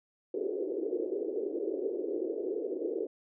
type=band-pass noise; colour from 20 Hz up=white; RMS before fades=-34 dBFS; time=0.34-3.07 s; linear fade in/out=5 ms; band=330 to 460 Hz; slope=48 dB/octave; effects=none